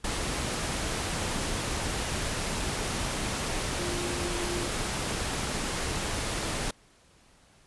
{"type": "tone in noise", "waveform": "sine", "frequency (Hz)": 350.5, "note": "F4", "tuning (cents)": 6, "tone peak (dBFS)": -34, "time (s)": [3.79, 4.68], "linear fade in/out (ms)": 5, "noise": "pink", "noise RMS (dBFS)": -31, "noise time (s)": [0.04, 6.71], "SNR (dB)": -6, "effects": ["pink hiss -60 dBFS RMS until 7.66 s", "resampled to 24000 Hz"]}